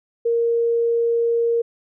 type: tone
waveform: sine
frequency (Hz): 466.2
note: A#4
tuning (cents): 0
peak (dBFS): -16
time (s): 0.25-1.62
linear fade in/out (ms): 10
effects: none